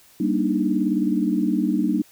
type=chord; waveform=sine; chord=Eb major seventh; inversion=first; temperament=just; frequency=194.45 / 233.3 / 291.7 / 311.1 Hz; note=G3 / Bb3 / D4 / Eb4; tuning=-14 / +2 / -12 / 0 cents; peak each=-24 dBFS; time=0.2-2.02 s; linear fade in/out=5 ms; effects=white hiss -53 dBFS RMS until 2.11 s